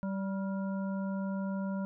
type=harmonic tone with a mistuned harmonic; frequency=193.8 Hz; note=G3; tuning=20 cents flat; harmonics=1 / 3 / 5 / 7; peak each=-32 / -42 / -46 / -49 dBFS; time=0.03-1.85 s; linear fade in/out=0 ms; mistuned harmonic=7; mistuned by=+54 cents; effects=none